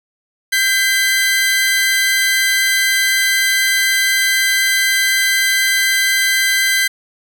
sawtooth tone pair together, 1579.5 / 2026 Hz, G6 / B6, +13 / +44 cents, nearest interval major third, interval 431 cents, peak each -12 dBFS, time 0.52-6.88 s, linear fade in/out 10 ms, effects none

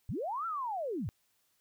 sine linear two-way sweep, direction up then down, 73.42 to 1374 to 73.42 Hz, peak -33 dBFS, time 0.09-1.09 s, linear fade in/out 0 ms, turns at 0.46 s, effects white hiss -74 dBFS RMS until 1.6 s

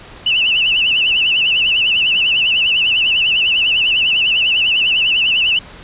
sine tone with vibrato, 2805 Hz, F7, 7 cents sharp, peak -11 dBFS, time 0.26-5.59 s, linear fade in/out 5 ms, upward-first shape sine, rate 10 Hz, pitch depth 130 cents each way, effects pink hiss -37 dBFS RMS until 5.83 s + resampled to 8000 Hz

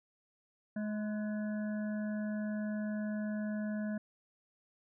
harmonic tone with a mistuned harmonic, 211.9 Hz, G#3, 35 cents sharp, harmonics 1 / 3 / 5 / 7 / 8, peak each -34 / -44 / -59 / -51 / -52 dBFS, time 0.76-3.98 s, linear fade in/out 5 ms, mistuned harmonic 5, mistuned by -49 cents, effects none

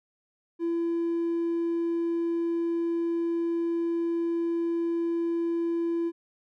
triangle tone, 336.9 Hz, E4, 38 cents sharp, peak -22 dBFS, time 0.59-6.12 s, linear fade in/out 50 ms, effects tanh soft clip ceiling -20 dBFS

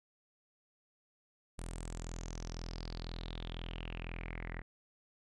sawtooth tone with low-pass filter sweep, 42 Hz, E1, 33 cents sharp, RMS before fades -43 dBFS, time 1.58-4.62 s, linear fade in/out 10 ms, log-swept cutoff 9200 to 1900 Hz, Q 6.8, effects none

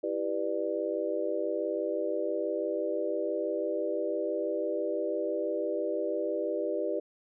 sine chord, E minor seventh, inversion none, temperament just, 329.6 / 395.6 / 494.4 / 593.3 Hz, E4 / G4 / B4 / D5, 0 / +16 / +2 / +18 cents, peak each -35 / -34 / -34 / -33 dBFS, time 0.03-7 s, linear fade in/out 10 ms, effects none

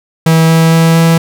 45% pulse tone with pitch steps, 162.2 / 163.14 / 164.08 / 165.04 Hz, E3 / E3 / E3 / E3, -28 / -18 / -8 / +2 cents, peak -5 dBFS, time 0.26-1.18 s, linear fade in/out 5 ms, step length 230 ms, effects none

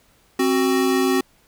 square tone pair together, 265.4 / 372.6 Hz, C4 / F#4, +25 / +12 cents, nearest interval tritone, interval 587 cents, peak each -20 dBFS, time 0.39-1.21 s, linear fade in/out 5 ms, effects pink hiss -58 dBFS RMS until 1.47 s

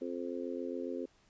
harmonic tone, 87.31 Hz, F2, in tune, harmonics 3 / 4 / 5 / 6, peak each -40 / -41 / -42 / -43 dBFS, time 0.01-1.06 s, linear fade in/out 10 ms, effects pink hiss -68 dBFS RMS until 1.29 s + resampled to 16000 Hz

